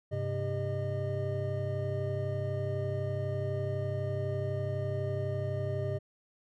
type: tone cluster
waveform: triangle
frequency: 100.6 / 132.6 / 399.1 / 613 Hz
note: G2 / C3 / G4 / D#5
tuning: +45 / +23 / +31 / -26 cents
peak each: -33 / -33 / -37 / -35 dBFS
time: 0.11-5.99 s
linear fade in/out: 20 ms
effects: none